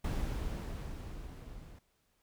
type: noise with level ramp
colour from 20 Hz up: brown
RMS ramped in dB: -33 to -51 dBFS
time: 0.04-1.79 s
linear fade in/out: 5 ms
effects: pink hiss -75 dBFS RMS until 2.22 s